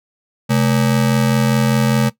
square ring-modulated tone, 174.61 Hz, F3, in tune, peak -10 dBFS, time 0.49-2.1 s, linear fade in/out 20 ms, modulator 42.5 Hz, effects noise-tail reverb RT60 0.1 s tail -17 dB re dry

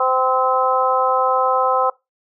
harmonic tone, 258.7 Hz, C4, 19 cents flat, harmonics 2 / 3 / 4 / 5, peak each -20 / -20 / -20 / -20 dBFS, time 0-1.9 s, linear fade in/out 5 ms, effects noise-tail reverb RT60 0.2 s tail -20 dB re dry

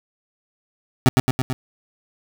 25% pulse tone with echo, 129.1 Hz, C3, 23 cents flat, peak -6 dBFS, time 1.06-1.09 s, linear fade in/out 0 ms, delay 110 ms, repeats 4, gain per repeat -3 dB, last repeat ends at 1.53 s, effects 8-bit

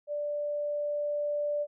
sine tone with level ramp, 587.3 Hz, D5, in tune, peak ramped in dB -30 to -27 dBFS, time 0.07-1.67 s, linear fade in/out 50 ms, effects none

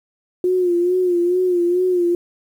sine tone with vibrato, 357.1 Hz, F4, 39 cents sharp, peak -14 dBFS, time 0.44-2.15 s, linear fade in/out 2 ms, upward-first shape sine, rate 2.3 Hz, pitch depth 57 cents each way, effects 8-bit

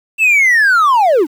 triangle linear sweep, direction down, 2694 to 261.6 Hz, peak -5 dBFS, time 0.18-1.27 s, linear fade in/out 50 ms, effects tanh soft clip ceiling -1 dBFS + 7-bit

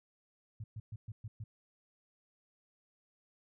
sine tone bursts, 108.6 Hz, A2, 22 cents flat, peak -40 dBFS, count 6, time 0.6-1.44 s, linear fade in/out 5 ms, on 40 ms, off 120 ms, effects none

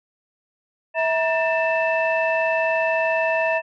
sine tone cluster, 651 / 948 / 1787 / 2643 Hz, E5 / A#5 / A6 / E7, -22 / +29 / +26 / +4 cents, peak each -20 / -26 / -25 / -25 dBFS, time 0.94-3.62 s, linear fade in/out 50 ms, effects tanh soft clip ceiling -9 dBFS

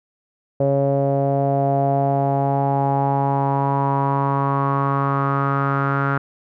sawtooth tone with low-pass filter sweep, 138.59 Hz, C#3, in tune, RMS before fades -19 dBFS, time 0.6-6.18 s, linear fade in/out 5 ms, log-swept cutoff 570 to 1400 Hz, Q 6.4, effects none

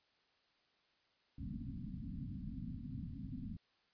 white low-pass noise, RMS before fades -45 dBFS, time 1.38-3.57 s, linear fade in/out 5 ms, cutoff 270 Hz, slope 96 dB/octave, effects white hiss -75 dBFS RMS until 3.93 s + resampled to 11025 Hz

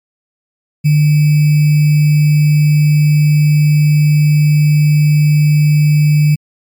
sine tone with sample-and-hold, 150 Hz, D3, 37 cents sharp, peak -6 dBFS, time 0.84-6.36 s, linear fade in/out 20 ms, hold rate 2450 Hz, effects MP3 96 kbps

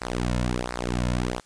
sawtooth tone with flanger, 60.9 Hz, B1, 24 cents flat, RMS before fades -27 dBFS, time 0.01-1.4 s, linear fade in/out 5 ms, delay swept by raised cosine 0.3 to 2.6 ms, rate 1.4 Hz, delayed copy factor -0.9, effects white hiss -58 dBFS RMS until 1.45 s + resampled to 22050 Hz

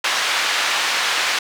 pink band-pass noise, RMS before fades -20 dBFS, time 0.04-1.39 s, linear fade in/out 5 ms, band 1200 to 4800 Hz, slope 12 dB/octave, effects none

